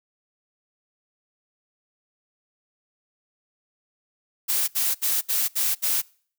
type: noise bursts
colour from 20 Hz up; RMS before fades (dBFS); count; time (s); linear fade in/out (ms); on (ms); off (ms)
blue; -23; 6; 4.48-6.02; 20; 200; 68
effects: noise-tail reverb RT60 0.5 s tail -25 dB re dry